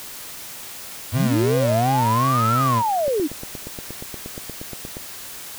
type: tone with vibrato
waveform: 30% pulse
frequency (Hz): 122.2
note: B2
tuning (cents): -18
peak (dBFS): -17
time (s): 1.12-2.83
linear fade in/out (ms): 50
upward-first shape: sine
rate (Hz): 2.8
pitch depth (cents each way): 160
type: linear two-way sweep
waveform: sine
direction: up then down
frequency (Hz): 91.5 to 1362 to 267.1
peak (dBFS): -18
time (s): 1.12-3.28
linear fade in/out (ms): 20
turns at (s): 2.53
type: click train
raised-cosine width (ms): 2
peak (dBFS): -19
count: 17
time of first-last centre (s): 3.08-4.969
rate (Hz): 8.47
effects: white hiss -36 dBFS RMS until 5.58 s